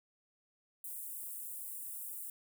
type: high-pass noise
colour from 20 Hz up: white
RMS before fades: -44 dBFS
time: 0.84-2.3 s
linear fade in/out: 2 ms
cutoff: 8400 Hz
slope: 48 dB/octave
effects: none